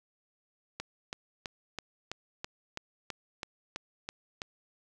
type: click train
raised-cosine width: 0.2 ms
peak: -19 dBFS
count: 12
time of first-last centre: 0.8-4.418 s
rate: 3.04 Hz
effects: none